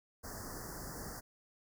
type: band-stop noise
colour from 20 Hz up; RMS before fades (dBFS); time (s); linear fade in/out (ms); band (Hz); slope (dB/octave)
pink; -45; 0.23-1.21; 20; 1900 to 4700; 96
effects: none